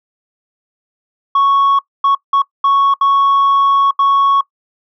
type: tone bursts at uneven times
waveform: sine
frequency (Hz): 1108.7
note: C#6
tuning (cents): 0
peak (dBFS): -6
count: 6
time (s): 1.35-1.79 / 2.04-2.15 / 2.33-2.42 / 2.64-2.94 / 3.01-3.91 / 3.99-4.41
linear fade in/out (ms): 5
effects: noise-tail reverb RT60 0.1 s tail -22 dB re dry + tanh soft clip ceiling -7 dBFS